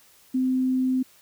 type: tone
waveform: sine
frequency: 258 Hz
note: C4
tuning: 24 cents flat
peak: -20 dBFS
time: 0.34-1.03 s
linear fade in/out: 10 ms
effects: white hiss -56 dBFS RMS until 1.21 s